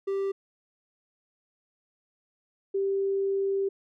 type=tone pair in turn; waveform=triangle / sine; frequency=392 / 392 Hz; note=G4 / G4; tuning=0 / 0 cents; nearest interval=unison; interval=0 cents; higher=neither; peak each=-24 dBFS; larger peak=neither; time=0.07-0.32 / 2.74-3.69 s; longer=second; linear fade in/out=10 ms; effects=none